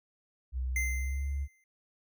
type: tone with pitch glide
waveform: sine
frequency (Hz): 63.5 to 69.65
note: B1 to C#2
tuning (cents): +49 to +9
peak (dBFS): -30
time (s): 0.52-1.48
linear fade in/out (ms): 50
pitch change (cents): +160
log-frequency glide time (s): 0.89-1.25
type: tone with exponential decay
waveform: square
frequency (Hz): 2079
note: C7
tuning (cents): -12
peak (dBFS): -29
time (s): 0.76-1.64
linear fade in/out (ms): 2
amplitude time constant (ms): 190
effects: none